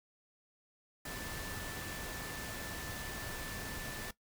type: tone in noise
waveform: sine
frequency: 1760 Hz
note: A6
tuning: in tune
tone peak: -48 dBFS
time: 1.05-4.11 s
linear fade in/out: 5 ms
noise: pink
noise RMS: -43 dBFS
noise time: 1.05-4.11 s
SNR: -8 dB
effects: noise-tail reverb RT60 0.1 s tail -17 dB re dry